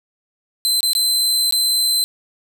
sawtooth tone with dropouts, 4071 Hz, C8, 48 cents flat, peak -12 dBFS, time 0.65-2.04 s, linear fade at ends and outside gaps 0 ms, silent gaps 0.806-0.83 / 0.933-0.951 / 1.51-1.524 s, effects none

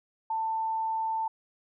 sine tone, 890 Hz, A5, 20 cents sharp, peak -27 dBFS, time 0.3-1.28 s, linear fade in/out 5 ms, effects none

